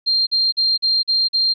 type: tone bursts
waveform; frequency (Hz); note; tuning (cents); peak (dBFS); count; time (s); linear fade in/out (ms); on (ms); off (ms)
sine; 4186; C8; 0; -14; 6; 0.06-1.54; 20; 210; 44
effects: none